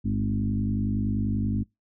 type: tone with frequency modulation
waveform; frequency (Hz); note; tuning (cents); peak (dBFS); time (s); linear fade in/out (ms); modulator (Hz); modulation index
sine; 155.56; D#3; 0; -23; 0.04-1.64; 20; 50.5; 2.2
effects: noise-tail reverb RT60 0.2 s tail -26 dB re dry